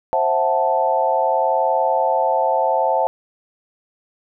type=chord; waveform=sine; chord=F# half-diminished seventh; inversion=second; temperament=equal with one note detuned; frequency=528.4 / 659.3 / 740 / 880 Hz; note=C5 / E5 / F#5 / A5; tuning=+17 / 0 / 0 / 0 cents; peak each=-21 / -21 / -22 / -19 dBFS; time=0.13-3.07 s; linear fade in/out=0 ms; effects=none